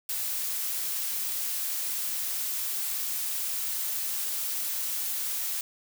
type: noise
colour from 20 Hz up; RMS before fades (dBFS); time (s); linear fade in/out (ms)
blue; -31; 0.09-5.61; 2
effects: none